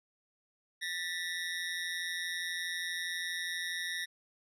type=ring-modulated tone; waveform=25% pulse; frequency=1864.7 Hz; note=A#6; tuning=in tune; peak=-28 dBFS; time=0.81-4.06 s; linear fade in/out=20 ms; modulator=86.2 Hz; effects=low-pass 11000 Hz 12 dB/octave